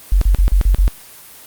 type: tone bursts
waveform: sine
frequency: 46.25 Hz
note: F#1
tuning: in tune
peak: -8 dBFS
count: 6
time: 0.12-0.879 s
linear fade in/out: 0 ms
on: 94 ms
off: 39 ms
effects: white hiss -39 dBFS RMS until 1.46 s + Opus 24 kbps